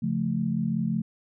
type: chord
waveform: sine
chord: Db augmented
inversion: none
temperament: equal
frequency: 138.59 / 174.61 / 220 Hz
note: Db3 / F3 / A3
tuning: 0 / 0 / 0 cents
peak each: -31 / -28 / -27 dBFS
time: 0.02-1.02 s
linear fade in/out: 10 ms
effects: none